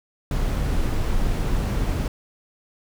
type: noise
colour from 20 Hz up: brown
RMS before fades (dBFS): -22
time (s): 0.31-2.08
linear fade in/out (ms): 2
effects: none